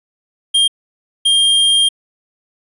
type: tone bursts at uneven times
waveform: square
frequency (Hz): 3208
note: G7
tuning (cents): +39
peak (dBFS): -10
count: 2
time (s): 0.54-0.68 / 1.25-1.89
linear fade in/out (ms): 10
effects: resampled to 24000 Hz